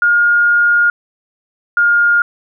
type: tone pair in turn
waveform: sine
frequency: 1422 / 1416.3 Hz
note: F6 / F6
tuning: +31 / +24 cents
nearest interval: unison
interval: 7 cents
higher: first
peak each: -8 dBFS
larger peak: neither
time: 0.02-0.9 / 1.77-2.22 s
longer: first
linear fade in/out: 2 ms
effects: none